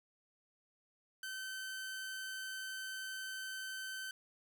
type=tone; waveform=sawtooth; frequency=1537 Hz; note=G6; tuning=35 cents flat; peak=-38 dBFS; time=1.23-4.11 s; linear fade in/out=2 ms; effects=none